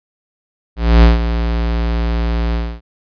square tone with ADSR envelope, 57.5 Hz, A#1, 23 cents flat, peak -4 dBFS, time 0.76-2.81 s, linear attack 270 ms, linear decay 150 ms, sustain -11 dB, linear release 270 ms, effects resampled to 11025 Hz

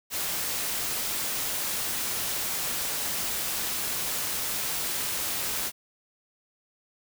white noise, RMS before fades -30 dBFS, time 0.1-5.72 s, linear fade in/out 50 ms, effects none

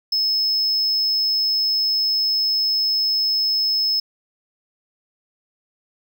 triangle tone, 5200 Hz, E8, 24 cents flat, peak -16 dBFS, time 0.12-4 s, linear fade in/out 5 ms, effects none

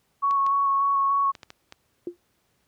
sine tone with vibrato, 1108.7 Hz, C#6, in tune, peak -19 dBFS, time 0.22-1.32 s, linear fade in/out 20 ms, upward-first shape square, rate 3.4 Hz, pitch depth 11 cents each way
clicks, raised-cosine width 0.2 ms, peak -23 dBFS, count 6, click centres 0.31 / 0.465 / 1.352 / 1.432 / 1.504 / 1.724 s
sine tone with exponential decay, 349.2 Hz, F4, in tune, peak -24 dBFS, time 2.07-2.17 s, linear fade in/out 2 ms, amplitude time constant 20 ms
effects pink hiss -69 dBFS RMS until 2.67 s + high-pass 60 Hz 12 dB/octave

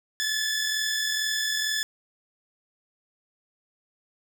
15% pulse tone pair together, 1717.8 / 1760 Hz, A6 / A6, -42 / 0 cents, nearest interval unison, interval 42 cents, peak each -20 / -24 dBFS, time 0.2-1.83 s, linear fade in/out 0 ms, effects none

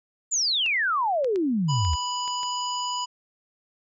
sine exponential sweep, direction down, 7340 to 70.5 Hz, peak -21 dBFS, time 0.31-1.96 s, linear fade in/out 20 ms
clicks, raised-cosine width 0.2 ms, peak -23 dBFS, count 7, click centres 0.662 / 1.245 / 1.359 / 1.85 / 1.934 / 2.278 / 2.432 s
harmonic tone, 987.8 Hz, B5, in tune, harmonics 1 / 3 / 5 / 7, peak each -28 / -33 / -35 / -36 dBFS, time 1.68-3.06 s, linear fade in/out 20 ms
effects none

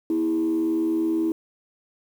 sine tone with frequency modulation, 325.7 Hz, E4, 21 cents flat, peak -19 dBFS, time 0.1-1.32 s, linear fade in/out 2 ms, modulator 81.3 Hz, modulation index 0.46, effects tanh soft clip ceiling -16 dBFS + 8-bit

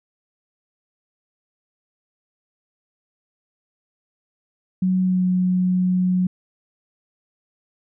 sine tone with pitch glide, 185.3 to 182.75 Hz, F#3 to F#3, +3 to -21 cents, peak -16 dBFS, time 4.82-6.27 s, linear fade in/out 5 ms, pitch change -24 cents, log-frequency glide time 5.02-5.24 s, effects none

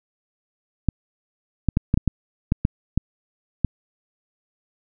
clicks, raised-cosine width 5 ms, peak -5 dBFS, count 10, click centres 0.887 / 1.687 / 1.771 / 1.941 / 1.975 / 2.077 / 2.521 / 2.651 / 2.976 / 3.647 s, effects none

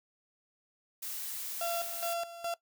blue noise, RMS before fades -39 dBFS, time 1.02-2.14 s, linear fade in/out 10 ms
35% pulse tone with tremolo, 682 Hz, F5, 41 cents flat, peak -31 dBFS, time 1.61-2.54 s, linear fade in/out 2 ms, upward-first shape square, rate 2.4 Hz, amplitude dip 75%
effects noise-tail reverb RT60 0.1 s tail -18 dB re dry

